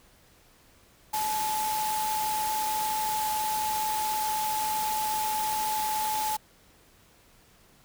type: tone in noise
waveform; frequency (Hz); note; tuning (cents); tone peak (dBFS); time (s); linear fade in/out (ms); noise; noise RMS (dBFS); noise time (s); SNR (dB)
sine; 862; A5; -36; -27; 1.13-6.37; 10; white; -34; 1.13-6.37; +4
effects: pink hiss -59 dBFS RMS until 7.84 s